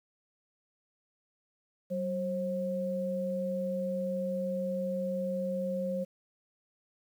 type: tone pair together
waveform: sine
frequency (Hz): 189.15 / 535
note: F#3 / C5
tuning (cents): +38 / +38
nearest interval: octave + tritone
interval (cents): 1800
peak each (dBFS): -34 / -32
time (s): 1.9-6.05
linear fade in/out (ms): 20
effects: 10-bit